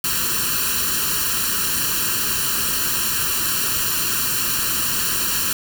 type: noise with comb filter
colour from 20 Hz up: white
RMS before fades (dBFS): -21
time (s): 0.04-5.53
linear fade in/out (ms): 2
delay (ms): 0.7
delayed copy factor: +0.95
effects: none